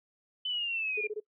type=exponential sweep; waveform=sine; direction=down; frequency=3041 to 2386 Hz; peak=-30 dBFS; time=0.45-1.07 s; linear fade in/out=5 ms
type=tone bursts; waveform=sine; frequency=425.4 Hz; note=G#4; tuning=42 cents sharp; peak=-32 dBFS; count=4; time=0.97-1.202 s; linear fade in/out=10 ms; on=43 ms; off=20 ms
effects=noise-tail reverb RT60 0.1 s tail -22 dB re dry